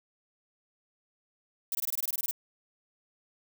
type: noise bursts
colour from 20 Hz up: violet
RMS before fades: -31 dBFS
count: 12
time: 1.72-2.311 s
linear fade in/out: 2 ms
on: 30 ms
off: 21 ms
effects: none